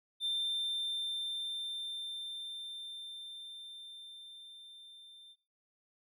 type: tone with level ramp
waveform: triangle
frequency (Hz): 3579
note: A7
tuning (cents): +29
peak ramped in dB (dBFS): -29 to -52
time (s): 0.2-5.36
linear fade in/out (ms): 50
effects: noise-tail reverb RT60 0.5 s tail -21 dB re dry + tanh soft clip ceiling -25 dBFS